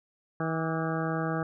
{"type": "harmonic tone with a mistuned harmonic", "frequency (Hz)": 161.4, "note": "E3", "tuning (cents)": -36, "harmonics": [1, 2, 3, 4, 5, 7, 8, 9, 10], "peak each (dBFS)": [-31, -34, -36, -37, -38, -39, -40, -41, -41], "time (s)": [0.4, 1.43], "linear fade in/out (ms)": 2, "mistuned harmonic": 7, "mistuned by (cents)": 44, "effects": []}